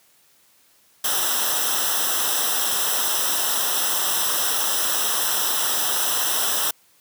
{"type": "noise with comb filter", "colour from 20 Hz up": "white", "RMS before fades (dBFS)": -22, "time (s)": [1.04, 6.71], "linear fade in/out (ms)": 5, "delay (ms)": 0.44, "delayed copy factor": -0.9, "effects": ["white hiss -58 dBFS RMS until 7 s", "high-pass 80 Hz 12 dB/octave"]}